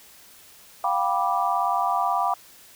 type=chord; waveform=sine; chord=G dominant seventh; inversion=third; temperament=just; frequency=705.6 / 784 / 980 / 1176 Hz; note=F5 / G5 / B5 / D6; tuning=+18 / 0 / -14 / +2 cents; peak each=-26 dBFS; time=0.84-2.34 s; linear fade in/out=2 ms; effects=white hiss -50 dBFS RMS until 2.75 s